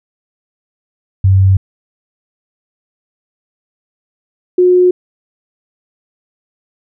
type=tone pair in turn; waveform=sine; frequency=95.8 / 361.7 Hz; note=G2 / F#4; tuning=-39 / -39 cents; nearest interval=octave + major seventh; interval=2300 cents; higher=second; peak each=-5 dBFS; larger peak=neither; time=1.24-1.57 / 4.58-4.91 s; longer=neither; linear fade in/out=5 ms; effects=none